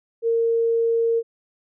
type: tone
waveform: sine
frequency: 460 Hz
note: A#4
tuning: 23 cents flat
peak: -17 dBFS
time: 0.22-1.23 s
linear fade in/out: 50 ms
effects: none